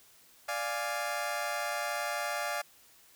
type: chord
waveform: 20% pulse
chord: D diminished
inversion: none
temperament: equal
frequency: 587.3 / 698.5 / 830.6 Hz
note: D5 / F5 / Ab5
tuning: 0 / 0 / 0 cents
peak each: -31 / -31 / -33 dBFS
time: 0.48-2.62 s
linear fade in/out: 10 ms
effects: white hiss -60 dBFS RMS until 3.15 s